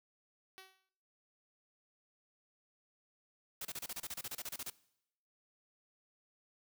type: tone with exponential decay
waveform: 5% pulse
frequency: 379.3 Hz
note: F#4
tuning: 43 cents sharp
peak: -38 dBFS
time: 0.58-0.89 s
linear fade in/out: 0 ms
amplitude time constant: 67 ms
type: noise bursts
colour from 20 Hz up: white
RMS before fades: -42 dBFS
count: 16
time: 3.61-4.701 s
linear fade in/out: 5 ms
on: 41 ms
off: 29 ms
effects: noise-tail reverb RT60 0.8 s tail -21 dB re dry